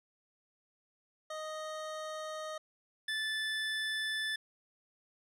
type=tone pair in turn; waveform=25% pulse; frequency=622.3 / 1750 Hz; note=D#5 / A6; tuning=0 / -10 cents; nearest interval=octave + tritone; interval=1790 cents; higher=second; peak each=-35 / -29 dBFS; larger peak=second; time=1.3-2.58 / 3.08-4.36 s; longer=neither; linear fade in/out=5 ms; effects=low-pass 8000 Hz 12 dB/octave